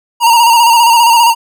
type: tone with vibrato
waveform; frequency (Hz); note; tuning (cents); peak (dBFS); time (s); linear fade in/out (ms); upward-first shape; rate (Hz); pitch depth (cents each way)
square; 932.3; A#5; 0; -5; 0.2-1.35; 50; square; 15; 39
effects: none